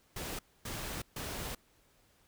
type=noise bursts at uneven times; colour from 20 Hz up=pink; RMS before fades=-40 dBFS; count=3; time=0.16-0.39 / 0.65-1.02 / 1.16-1.55 s; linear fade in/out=5 ms; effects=pink hiss -68 dBFS RMS until 2.27 s